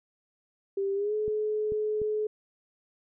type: tone with pitch glide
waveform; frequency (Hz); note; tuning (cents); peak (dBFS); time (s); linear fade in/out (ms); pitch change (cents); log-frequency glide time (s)
sine; 393.6 to 426.8; G4 to G#4; +7 to +47; -26; 0.77-2.27; 5; +140; 0.94-1.14
type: clicks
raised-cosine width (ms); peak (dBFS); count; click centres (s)
3; -27; 3; 1.28 / 1.721 / 2.017
effects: none